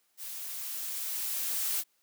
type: noise with level ramp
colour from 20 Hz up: blue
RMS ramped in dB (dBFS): -41 to -30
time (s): 0.17-1.84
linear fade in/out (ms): 50
effects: white hiss -72 dBFS RMS until 2.02 s + high-pass 200 Hz 12 dB/octave